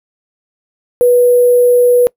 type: tone with sample-and-hold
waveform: sine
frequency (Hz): 490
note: B4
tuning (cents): -14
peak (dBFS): -5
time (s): 1.01-2.07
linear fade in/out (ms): 0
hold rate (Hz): 11025
effects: noise-tail reverb RT60 0.1 s tail -24 dB re dry